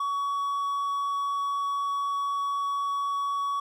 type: tone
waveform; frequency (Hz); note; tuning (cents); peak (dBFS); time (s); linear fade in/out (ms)
triangle; 1126; C#6; +27; -24; 0-3.6; 5
effects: none